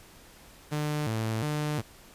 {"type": "tone with vibrato", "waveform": "sawtooth", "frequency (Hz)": 129.1, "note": "C3", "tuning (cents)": -23, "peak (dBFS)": -24, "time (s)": [0.71, 1.82], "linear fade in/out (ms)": 20, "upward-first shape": "square", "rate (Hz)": 1.4, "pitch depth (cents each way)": 260, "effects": ["pink hiss -53 dBFS RMS until 2.14 s", "resampled to 32000 Hz"]}